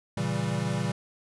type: chord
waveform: square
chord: A# diminished seventh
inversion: none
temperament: equal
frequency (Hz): 116.54 / 138.59 / 164.81 / 196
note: A#2 / C#3 / E3 / G3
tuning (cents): 0 / 0 / 0 / 0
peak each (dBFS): -33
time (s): 0.17-0.92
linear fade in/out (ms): 5
effects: resampled to 24000 Hz